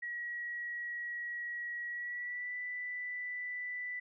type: tone with pitch glide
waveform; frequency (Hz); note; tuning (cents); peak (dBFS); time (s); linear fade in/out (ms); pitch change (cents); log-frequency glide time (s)
sine; 1913 to 1981.6; A#6 to B6; +44 to +5; -37; 0.02-4; 10; +61; 1.87-2.56
effects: none